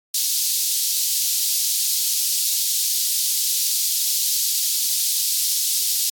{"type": "high-pass noise", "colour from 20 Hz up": "pink", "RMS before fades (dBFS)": -21, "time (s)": [0.14, 6.1], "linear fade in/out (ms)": 5, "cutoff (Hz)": 4200, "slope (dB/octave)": 24, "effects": ["AAC 64 kbps"]}